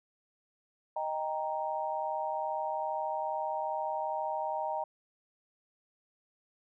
sine chord, Eb major, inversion none, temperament equal with one note detuned, 622.3 / 789.9 / 932.3 Hz, Eb5 / G5 / Bb5, 0 / +13 / 0 cents, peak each -36 / -36 / -35 dBFS, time 0.96-4.84 s, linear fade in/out 5 ms, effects none

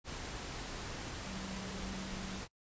sine tone in noise, 190.9 Hz, G3, 46 cents flat, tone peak -44 dBFS, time 1.24-2.43 s, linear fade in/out 50 ms, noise pink, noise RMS -43 dBFS, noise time 0.04-2.48 s, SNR -4 dB, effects noise-tail reverb RT60 0.1 s tail -25 dB re dry + resampled to 16000 Hz

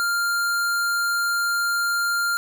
square tone, 1396.9 Hz, F6, in tune, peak -21 dBFS, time 0-2.37 s, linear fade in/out 0 ms, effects none

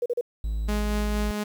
sine tone bursts, 482 Hz, B4, 42 cents flat, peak -22 dBFS, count 3, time 0.02-0.211 s, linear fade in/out 5 ms, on 39 ms, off 37 ms
triangle tone, 53.8 Hz, A1, 38 cents flat, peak -23 dBFS, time 0.44-1.31 s, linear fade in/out 0 ms
sawtooth tone with tremolo, 209 Hz, G#3, 11 cents sharp, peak -22 dBFS, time 0.68-1.44 s, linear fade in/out 10 ms, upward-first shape sine, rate 4.3 Hz, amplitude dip 25%
effects 9-bit

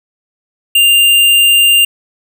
square tone, 2795 Hz, F7, 1 cent sharp, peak -6 dBFS, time 0.75-1.85 s, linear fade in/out 5 ms, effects none

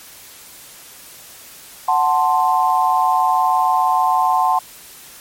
sine chord, F# diminished, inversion none, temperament equal, 740 / 880 / 1046.5 Hz, F#5 / A5 / C6, 0 / 0 / 0 cents, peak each -17 dBFS, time 1.88-4.59 s, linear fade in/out 5 ms, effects white hiss -40 dBFS RMS until 5.2 s + MP3 64 kbps

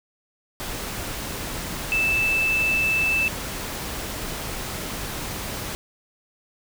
sine tone in noise, 2637 Hz, E7, in tune, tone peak -19 dBFS, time 1.92-3.28 s, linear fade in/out 0 ms, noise pink, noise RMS -31 dBFS, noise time 0.6-5.75 s, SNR +9 dB, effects none

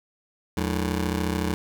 20% pulse ring-modulated tone, 129.3 Hz, C3, 20 cents flat, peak -16 dBFS, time 0.57-1.54 s, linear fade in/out 0 ms, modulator 47.8 Hz, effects none

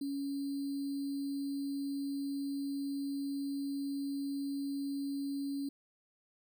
sine tone with sample-and-hold, 279 Hz, C#4, 11 cents sharp, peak -34 dBFS, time 0.01-5.69 s, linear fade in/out 5 ms, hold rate 4410 Hz, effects none

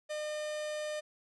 45% pulse tone, 606 Hz, D#5, 46 cents flat, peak -35 dBFS, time 0.09-1.01 s, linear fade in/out 20 ms, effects resampled to 22050 Hz

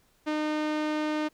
sawtooth tone with low-pass filter, 305.2 Hz, D#4, 33 cents flat, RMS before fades -29 dBFS, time 0.26-1.29 s, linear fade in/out 20 ms, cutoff 3900 Hz, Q 0.65, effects pink hiss -66 dBFS RMS until 1.33 s

